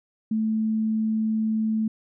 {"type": "tone", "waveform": "sine", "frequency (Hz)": 219.2, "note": "A3", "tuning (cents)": -6, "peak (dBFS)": -21, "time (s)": [0.31, 1.88], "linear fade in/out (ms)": 5, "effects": []}